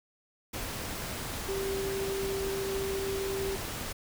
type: tone in noise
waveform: sine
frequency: 390 Hz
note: G4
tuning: 9 cents flat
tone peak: -31 dBFS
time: 1.48-3.56 s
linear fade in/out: 10 ms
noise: pink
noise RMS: -37 dBFS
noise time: 0.53-3.93 s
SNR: +3 dB
effects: none